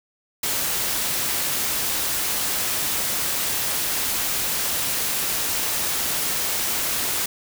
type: noise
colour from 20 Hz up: white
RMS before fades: -24 dBFS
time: 0.43-7.26 s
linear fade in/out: 5 ms
effects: none